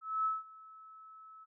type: tone with ADSR envelope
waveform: sine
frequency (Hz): 1300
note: E6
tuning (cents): -24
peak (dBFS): -28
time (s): 0.01-1.46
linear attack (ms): 240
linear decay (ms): 180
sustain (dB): -23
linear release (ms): 31
effects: none